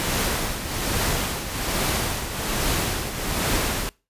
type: noise with tremolo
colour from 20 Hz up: pink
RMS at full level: -22 dBFS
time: 0-3.89 s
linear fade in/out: 0 ms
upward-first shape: triangle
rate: 1.2 Hz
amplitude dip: 65%
effects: noise-tail reverb RT60 0.3 s tail -24 dB re dry + resampled to 32000 Hz